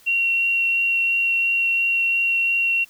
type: tone with vibrato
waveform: sine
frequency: 2740 Hz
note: F7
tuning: 34 cents flat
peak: -17 dBFS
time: 0.06-2.85 s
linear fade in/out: 20 ms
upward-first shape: triangle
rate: 2.9 Hz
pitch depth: 8 cents each way
effects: white hiss -52 dBFS RMS until 2.89 s